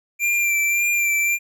square tone with vibrato, 2367 Hz, D7, 13 cents sharp, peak -18 dBFS, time 0.19-1.39 s, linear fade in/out 50 ms, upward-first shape sine, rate 1.8 Hz, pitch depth 25 cents each way, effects none

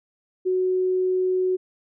sine tone, 370 Hz, F#4, in tune, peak -19 dBFS, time 0.45-1.57 s, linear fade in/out 20 ms, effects none

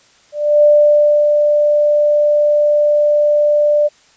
sine tone with ADSR envelope, 592 Hz, D5, 14 cents sharp, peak -5 dBFS, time 0.32-3.89 s, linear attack 310 ms, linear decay 630 ms, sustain -4 dB, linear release 28 ms, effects white hiss -50 dBFS RMS until 4.16 s + resampled to 16000 Hz

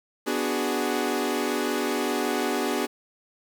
sawtooth chord, G# half-diminished seventh, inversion first, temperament equal, 246.9 / 293.7 / 370 / 415.3 Hz, B3 / D4 / F#4 / G#4, 0 / 0 / 0 / 0 cents, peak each -26 dBFS, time 0.26-2.87 s, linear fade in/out 20 ms, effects 8-bit

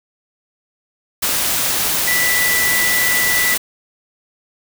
sine tone in noise, 1975.5 Hz, B6, in tune, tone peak -16 dBFS, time 2.07-3.55 s, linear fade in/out 10 ms, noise white, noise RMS -18 dBFS, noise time 1.22-3.58 s, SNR -1 dB, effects none

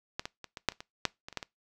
clicks, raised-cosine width 0.2 ms, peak -15 / -18 / -24 / -23 / -7 / -28 / -24 / -8 / -24 / -28 / -15 / -21 dBFS, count 12, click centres 0.195 / 0.255 / 0.443 / 0.572 / 0.687 / 0.721 / 0.805 / 1.053 / 1.285 / 1.327 / 1.373 / 1.428 s, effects noise-tail reverb RT60 0.2 s tail -23 dB re dry

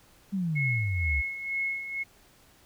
sine exponential sweep, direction down, 202.9 to 65 Hz, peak -26 dBFS, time 0.32-1.22 s, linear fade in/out 20 ms
sine tone with tremolo, 2177 Hz, C#7, 32 cents flat, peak -26 dBFS, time 0.55-2.04 s, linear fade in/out 20 ms, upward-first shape sine, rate 2.1 Hz, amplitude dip 65%
effects pink hiss -59 dBFS RMS until 2.65 s

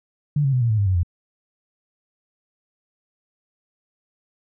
sine tone with pitch steps, 146.83 / 136.21 / 126.35 / 117.21 / 108.73 / 100.87 / 93.57 / 86.8 Hz, D3 / C#3 / B2 / A#2 / A2 / G2 / F#2 / F2, 0 / -30 / +40 / +10 / -20 / +50 / +20 / -10 cents, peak -16 dBFS, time 0.36-1.032 s, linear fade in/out 5 ms, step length 84 ms, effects none

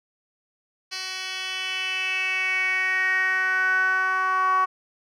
10% pulse tone with band-pass filter sweep, 375.1 Hz, F#4, 24 cents sharp, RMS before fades -24 dBFS, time 0.91-4.66 s, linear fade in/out 20 ms, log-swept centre 4100 to 1100 Hz, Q 5.6, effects none

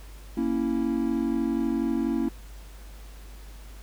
triangle chord, A# diminished, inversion none, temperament equal, 233.1 / 277.2 / 329.6 Hz, A#3 / C#4 / E4, 0 / 0 / 0 cents, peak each -26 dBFS, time 0.37-2.29 s, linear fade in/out 5 ms, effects added 50 Hz sine -41 dBFS peak until 3.82 s + pink hiss -52 dBFS RMS until 3.82 s

